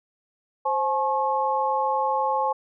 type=tone cluster; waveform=sine; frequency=527 / 854 / 1086 Hz; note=C5 / G#5 / C#6; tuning=+12 / +48 / -36 cents; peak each=-27 / -23 / -27 dBFS; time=0.65-2.53 s; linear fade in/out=10 ms; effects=none